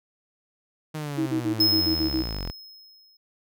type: linear sweep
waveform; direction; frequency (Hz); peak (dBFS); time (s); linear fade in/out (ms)
sawtooth; down; 157 to 39.08; -26; 0.94-2.51; 10
type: tone bursts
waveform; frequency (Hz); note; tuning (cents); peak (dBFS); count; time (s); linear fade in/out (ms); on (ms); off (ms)
sine; 319.3; D#4; +45; -22; 8; 1.17-2.229; 20; 100; 37
type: tone with exponential decay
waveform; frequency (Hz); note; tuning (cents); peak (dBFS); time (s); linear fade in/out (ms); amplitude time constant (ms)
square; 5160; E8; -38; -17; 1.6-3.17; 5; 340
effects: none